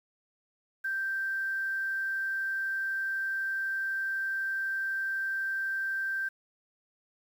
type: tone with quantisation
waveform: sine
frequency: 1568 Hz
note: G6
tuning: in tune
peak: -29 dBFS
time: 0.84-6.29 s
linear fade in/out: 10 ms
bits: 9
effects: none